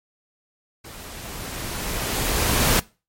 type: noise with level ramp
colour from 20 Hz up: pink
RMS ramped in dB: -40 to -17 dBFS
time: 0.84-2.8 s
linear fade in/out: 10 ms
effects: noise-tail reverb RT60 0.3 s tail -22 dB re dry + MP3 64 kbps